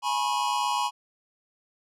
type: tone cluster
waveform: square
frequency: 838 / 975 / 1083 Hz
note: G#5 / B5 / C#6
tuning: +15 / -23 / -41 cents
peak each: -30 / -28 / -31 dBFS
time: 0.02-0.91 s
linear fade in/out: 50 ms
effects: low-pass 9000 Hz 12 dB/octave